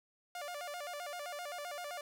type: tone with vibrato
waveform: sawtooth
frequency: 644 Hz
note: E5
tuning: 41 cents flat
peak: -37 dBFS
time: 0.35-2.01 s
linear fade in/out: 2 ms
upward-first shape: square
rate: 7.7 Hz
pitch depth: 170 cents each way
effects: none